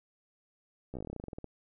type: slowing click train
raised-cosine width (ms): 2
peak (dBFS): -27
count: 17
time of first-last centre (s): 0.94-1.443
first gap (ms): 14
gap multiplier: 1.1
effects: none